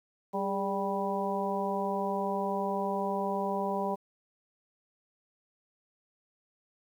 harmonic tone with a mistuned harmonic, 196 Hz, G3, in tune, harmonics 1 / 2 / 3 / 4 / 5, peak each -35 / -35 / -35 / -35 / -35 dBFS, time 0.33-3.96 s, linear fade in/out 20 ms, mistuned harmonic 2, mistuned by +52 cents, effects 10-bit

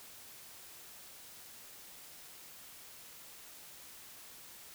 silence, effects white hiss -53 dBFS RMS until 4.74 s

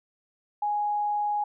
sine tone, 830.6 Hz, G#5, in tune, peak -24 dBFS, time 0.62-1.44 s, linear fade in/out 5 ms, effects none

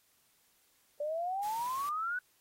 sine exponential sweep, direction up, 577 to 1507 Hz, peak -32 dBFS, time 1-2.19 s, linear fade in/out 5 ms
white noise, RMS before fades -49 dBFS, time 1.43-1.89 s, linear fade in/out 0 ms
effects white hiss -70 dBFS RMS until 2.4 s + AAC 48 kbps

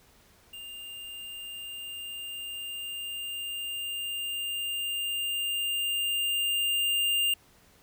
square tone with level ramp, 2802 Hz, F7, 5 cents sharp, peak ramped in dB -41 to -24 dBFS, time 0.53-7.34 s, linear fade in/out 5 ms, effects pink hiss -60 dBFS RMS until 7.82 s

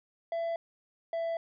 triangle tone pair in turn, 669 / 664.8 Hz, E5 / E5, +25 / +15 cents, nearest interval unison, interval 10 cents, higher first, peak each -28 dBFS, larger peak neither, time 0.32-0.56 / 1.13-1.37 s, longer neither, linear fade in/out 2 ms, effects resampled to 11025 Hz

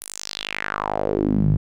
sawtooth tone with band-pass filter sweep, 51.3 Hz, G#1, 21 cents flat, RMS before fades -23 dBFS, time 0.01-1.57 s, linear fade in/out 10 ms, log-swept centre 11000 to 120 Hz, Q 3.7, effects none

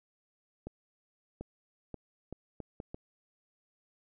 accelerating click train, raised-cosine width 2 ms, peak -27 dBFS, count 7, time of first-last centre 0.67-2.945 s, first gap 740 ms, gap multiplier 0.72, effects none

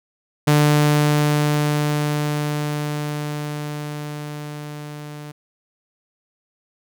sawtooth tone with level ramp, 148.6 Hz, D3, 21 cents sharp, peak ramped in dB -8 to -29 dBFS, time 0.47-5.32 s, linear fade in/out 10 ms, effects none

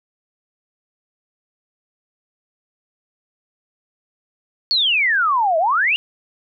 sine exponential two-way sweep, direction down then up, 4509 to 621 to 2938 Hz, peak -14 dBFS, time 4.71-5.96 s, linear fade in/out 0 ms, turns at 5.58 s, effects none

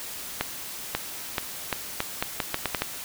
accelerating click train, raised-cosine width 0.3 ms, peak -8 dBFS, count 11, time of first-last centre 0.41-2.82 s, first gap 540 ms, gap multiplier 0.8, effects white hiss -37 dBFS RMS until 3.04 s

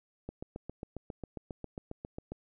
click train, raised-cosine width 2 ms, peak -26 dBFS, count 16, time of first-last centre 0.29-2.32 s, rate 7.39 Hz, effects none

